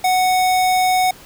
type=tone; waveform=square; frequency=740 Hz; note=F#5; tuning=in tune; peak=-14 dBFS; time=0.04-1.11 s; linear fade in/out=5 ms; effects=pink hiss -42 dBFS RMS until 1.25 s